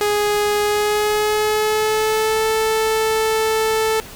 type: tone with pitch glide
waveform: sawtooth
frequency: 415.3 to 440 Hz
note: G#4 to A4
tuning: 0 to 0 cents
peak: -12 dBFS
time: 0.01-4 s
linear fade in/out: 0 ms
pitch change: +100 cents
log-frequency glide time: 0.62-2.46 s
effects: pink hiss -37 dBFS RMS until 4.15 s